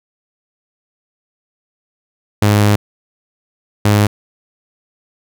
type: tone bursts at uneven times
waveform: sawtooth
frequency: 103.83 Hz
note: G#2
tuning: in tune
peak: -5 dBFS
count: 2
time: 2.42-2.76 / 3.85-4.07 s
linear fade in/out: 5 ms
effects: none